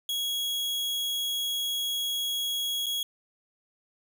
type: tone with dropouts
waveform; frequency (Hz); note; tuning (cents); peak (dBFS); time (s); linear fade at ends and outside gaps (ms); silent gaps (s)
40% pulse; 3322; G#7; 0; -27; 0.09-3.03; 2; 2.86-2.865
effects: none